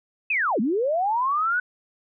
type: linear two-way sweep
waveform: sine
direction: down then up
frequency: 2637 to 197 to 1505 Hz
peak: -20 dBFS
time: 0.3-1.6 s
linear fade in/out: 5 ms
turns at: 0.6 s
effects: none